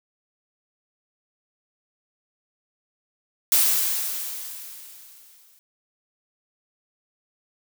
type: noise with exponential decay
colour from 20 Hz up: blue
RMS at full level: -17 dBFS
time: 3.52-5.59 s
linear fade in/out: 0 ms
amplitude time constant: 450 ms
effects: none